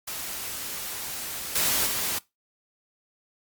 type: noise with level steps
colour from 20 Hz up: white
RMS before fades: -34 / -24 / -28 dBFS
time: 0.07-2.19 s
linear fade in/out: 10 ms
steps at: 1.55 / 1.86 s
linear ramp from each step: 5 ms
effects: noise-tail reverb RT60 0.2 s tail -21 dB re dry + Opus 48 kbps